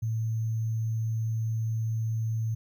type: tone with sample-and-hold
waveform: sine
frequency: 111.9 Hz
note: A2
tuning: 30 cents sharp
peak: -26 dBFS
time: 0.02-2.55 s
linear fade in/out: 10 ms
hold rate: 6300 Hz
effects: none